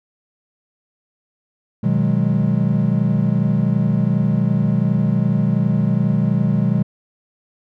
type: chord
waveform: triangle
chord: G# minor seventh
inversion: first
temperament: equal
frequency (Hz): 123.47 / 155.56 / 185 / 207.7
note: B2 / D#3 / F#3 / G#3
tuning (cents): 0 / 0 / 0 / 0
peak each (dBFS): -18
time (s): 1.83-6.83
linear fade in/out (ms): 10
effects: none